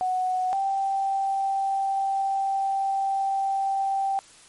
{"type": "tone pair in turn", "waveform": "sine", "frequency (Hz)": [740, 781.5], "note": ["F#5", "G5"], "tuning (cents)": [0, -6], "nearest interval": "minor second", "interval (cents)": 94, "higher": "second", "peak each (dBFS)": -22, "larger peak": "neither", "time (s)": [[0.01, 0.53], [0.53, 4.19]], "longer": "second", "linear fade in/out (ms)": 0, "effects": ["white hiss -51 dBFS RMS until 4.48 s", "MP3 48 kbps"]}